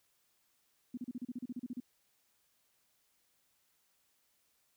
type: tone bursts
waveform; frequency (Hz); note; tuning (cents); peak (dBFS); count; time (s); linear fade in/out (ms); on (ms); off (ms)
sine; 246.9; B3; 0; -37; 13; 0.94-1.802; 5; 34; 35
effects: white hiss -75 dBFS RMS until 4.76 s